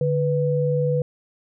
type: tone pair together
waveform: sine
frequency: 146.83 / 493.9 Hz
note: D3 / B4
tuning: 0 / 0 cents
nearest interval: octave + major sixth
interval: 2100 cents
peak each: -21 dBFS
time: 0.01-1.02 s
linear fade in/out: 2 ms
effects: none